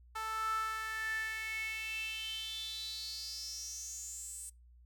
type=tone with high-pass filter sweep; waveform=sawtooth; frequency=440 Hz; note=A4; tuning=in tune; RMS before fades=-40 dBFS; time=0.15-4.5 s; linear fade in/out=10 ms; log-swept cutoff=1100 to 8600 Hz; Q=8.2; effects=noise-tail reverb RT60 0.2 s tail -22 dB re dry + added 60 Hz sine -57 dBFS peak until 4.85 s